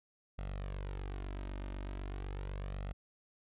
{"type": "tone with flanger", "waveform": "sawtooth", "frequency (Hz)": 48, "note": "G1", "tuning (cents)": -36, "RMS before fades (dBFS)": -41, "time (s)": [0.38, 2.93], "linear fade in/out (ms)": 10, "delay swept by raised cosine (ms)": [1.5, 3.3], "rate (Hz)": 0.39, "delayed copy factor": 0.55, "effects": ["resampled to 8000 Hz"]}